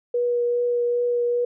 sine tone with vibrato, 482.3 Hz, B4, 41 cents flat, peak -19 dBFS, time 0.14-1.45 s, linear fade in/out 5 ms, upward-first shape triangle, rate 2.5 Hz, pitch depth 12 cents each way, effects none

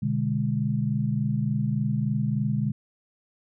sine chord, G# diminished, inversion first, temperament equal with one note detuned, 123.47 / 146.83 / 206.5 Hz, B2 / D3 / G#3, 0 / 0 / -10 cents, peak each -27 dBFS, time 0.02-2.72 s, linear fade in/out 10 ms, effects none

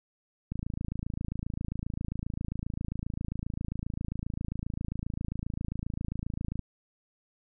click train, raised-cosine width 5 ms, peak -21 dBFS, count 168, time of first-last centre 0.52-6.593 s, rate 27.5 Hz, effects none

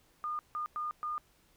sine tone bursts at uneven times, 1217 Hz, D#6, 39 cents flat, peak -33 dBFS, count 4, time 0.24-0.39 / 0.55-0.66 / 0.76-0.91 / 1.03-1.18 s, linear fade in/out 0 ms, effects pink hiss -67 dBFS RMS until 1.56 s

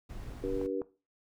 brown noise, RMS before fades -42 dBFS, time 0.09-0.67 s, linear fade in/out 10 ms
harmonic tone, 96.1 Hz, G2, 34 cents flat, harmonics 3 / 4 / 5, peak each -35 / -35 / -35 dBFS, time 0.43-0.82 s, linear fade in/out 10 ms
clicks, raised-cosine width 1 ms, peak -29 dBFS, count 2, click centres 0.614 / 0.818 s
effects noise-tail reverb RT60 0.3 s tail -17 dB re dry

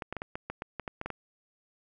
clicks, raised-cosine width 0.5 ms, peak -20 dBFS, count 12, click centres 0.022 / 0.126 / 0.167 / 0.219 / 0.355 / 0.5 / 0.621 / 0.797 / 0.878 / 1.014 / 1.06 / 1.103 s, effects none

